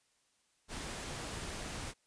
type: noise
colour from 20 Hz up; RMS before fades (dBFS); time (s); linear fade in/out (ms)
pink; -42; 0.68-1.94; 50
effects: white hiss -74 dBFS RMS until 2.06 s + resampled to 22050 Hz